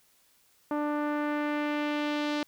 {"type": "tone with low-pass filter sweep", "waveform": "sawtooth", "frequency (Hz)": 296, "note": "D4", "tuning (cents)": 14, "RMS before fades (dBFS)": -30, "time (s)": [0.71, 2.43], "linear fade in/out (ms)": 2, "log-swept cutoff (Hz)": [1100, 4300], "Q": 1.4, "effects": ["white hiss -65 dBFS RMS until 2.47 s"]}